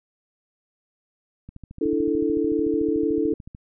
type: click train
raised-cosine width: 5 ms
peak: -27 dBFS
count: 29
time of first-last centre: 1.49-3.549 s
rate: 13.6 Hz
type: chord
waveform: sine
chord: D suspended second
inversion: none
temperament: equal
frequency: 293.7 / 329.6 / 440 Hz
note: D4 / E4 / A4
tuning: 0 / 0 / 0 cents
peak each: -24 dBFS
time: 1.81-3.34 s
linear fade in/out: 5 ms
effects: none